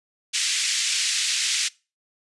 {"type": "band-pass noise", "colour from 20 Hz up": "white", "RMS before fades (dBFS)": -24, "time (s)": [0.33, 1.69], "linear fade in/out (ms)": 20, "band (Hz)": [2000, 7500], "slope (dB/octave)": 24, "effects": ["noise-tail reverb RT60 0.3 s tail -23 dB re dry", "resampled to 24000 Hz"]}